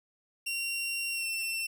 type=tone with pitch glide; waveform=sawtooth; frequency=2752 to 2697 Hz; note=F7 to E7; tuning=-26 to +39 cents; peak=-28 dBFS; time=0.46-1.67 s; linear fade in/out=10 ms; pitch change=-35 cents; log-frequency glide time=1.11-1.28 s; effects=none